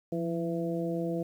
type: harmonic tone with a mistuned harmonic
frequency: 167.2 Hz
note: E3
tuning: 25 cents sharp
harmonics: 1 / 2 / 3 / 4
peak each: -33 / -33 / -35 / -39 dBFS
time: 0.12-1.23 s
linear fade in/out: 5 ms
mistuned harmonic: 1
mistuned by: +47 cents
effects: 10-bit